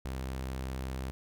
sawtooth tone, 65.3 Hz, C2, 3 cents flat, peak -31 dBFS, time 0.05-1.11 s, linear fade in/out 0 ms, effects none

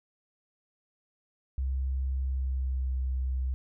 sine tone with pitch glide, 66 to 64.6 Hz, C2 to C2, +16 to -21 cents, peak -27 dBFS, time 1.58-3.54 s, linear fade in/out 0 ms, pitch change -37 cents, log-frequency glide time 2.19-2.92 s, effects none

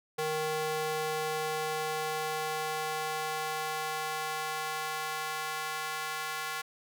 square tone with high-pass filter sweep, 155.56 Hz, D#3, in tune, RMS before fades -34 dBFS, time 0.18-6.62 s, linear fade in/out 10 ms, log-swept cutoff 470 to 1200 Hz, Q 1.3, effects none

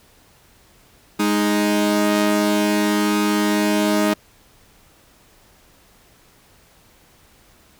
sawtooth tone pair together, 207.7 / 311.8 Hz, G#3 / D#4, 0 / +4 cents, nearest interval perfect fifth, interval 704 cents, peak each -15 dBFS, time 1.19-4.14 s, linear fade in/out 10 ms, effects pink hiss -53 dBFS RMS until 7.79 s

